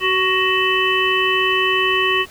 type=harmonic tone with a mistuned harmonic; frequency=375.4 Hz; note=F#4; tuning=25 cents sharp; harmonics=1 / 3 / 5 / 7 / 8; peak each=-21 / -21 / -21 / -21 / -21 dBFS; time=0-2.26 s; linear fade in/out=50 ms; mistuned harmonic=3; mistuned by=-24 cents; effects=pink hiss -43 dBFS RMS until 2.3 s